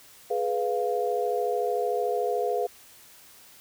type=chord; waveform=sine; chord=F diminished; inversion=first; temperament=equal with one note detuned; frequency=420.4 / 493.9 / 698.5 Hz; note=Ab4 / Cb5 / F5; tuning=+21 / 0 / 0 cents; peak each=-28 / -28 / -29 dBFS; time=0.3-2.67 s; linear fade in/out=10 ms; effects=white hiss -52 dBFS RMS until 3.6 s